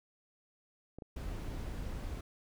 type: clicks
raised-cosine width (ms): 2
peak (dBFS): -32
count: 2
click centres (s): 0.986 / 1.022
type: noise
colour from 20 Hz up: brown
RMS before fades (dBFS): -40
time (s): 1.16-2.21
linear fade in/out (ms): 5
effects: none